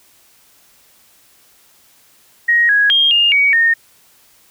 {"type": "tone with pitch steps", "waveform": "sine", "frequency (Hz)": [1883, 1660, 3224, 2826, 2255, 1838], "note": ["A#6", "G#6", "G7", "F7", "C#7", "A#6"], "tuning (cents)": [17, -1, 48, 20, 29, -25], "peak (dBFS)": -9, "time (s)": [2.48, 3.74], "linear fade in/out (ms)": 10, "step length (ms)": 210, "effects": ["white hiss -51 dBFS RMS until 4.5 s"]}